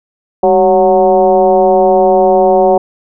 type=tone with frequency modulation; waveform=sine; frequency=559 Hz; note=C#5; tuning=14 cents sharp; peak=-5 dBFS; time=0.43-2.78 s; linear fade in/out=5 ms; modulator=179 Hz; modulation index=1.4; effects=none